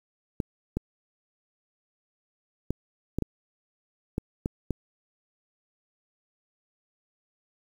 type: clicks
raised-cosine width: 3 ms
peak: -14 dBFS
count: 8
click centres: 0.402 / 0.77 / 2.706 / 3.186 / 3.223 / 4.181 / 4.459 / 4.707 s
effects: 8-bit